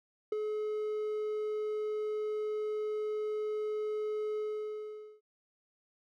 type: tone with ADSR envelope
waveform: triangle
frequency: 426.4 Hz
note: G#4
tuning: 46 cents sharp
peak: -25 dBFS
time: 0.32-5.21 s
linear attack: 4 ms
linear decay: 13 ms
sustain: -5 dB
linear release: 830 ms
effects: none